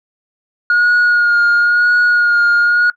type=tone with vibrato; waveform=sine; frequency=1434 Hz; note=F6; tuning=45 cents sharp; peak=-6 dBFS; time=0.7-2.9 s; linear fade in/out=2 ms; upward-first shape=sine; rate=0.98 Hz; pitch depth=22 cents each way; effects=noise-tail reverb RT60 0.1 s tail -19 dB re dry + tanh soft clip ceiling -7 dBFS